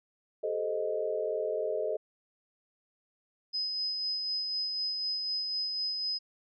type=chord; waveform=sine; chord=A half-diminished seventh; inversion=third; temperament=equal with one note detuned; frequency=400 / 440 / 523.3 / 622.3 Hz; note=G4 / A4 / C5 / Eb5; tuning=+35 / 0 / 0 / 0 cents; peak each=-38 / -33 / -37 / -33 dBFS; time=0.43-1.97 s; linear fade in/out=10 ms
type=tone with tremolo; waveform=sine; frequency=5040 Hz; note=D#8; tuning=21 cents sharp; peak=-29 dBFS; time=3.53-6.19 s; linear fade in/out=20 ms; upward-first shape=sine; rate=4 Hz; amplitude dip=30%
effects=none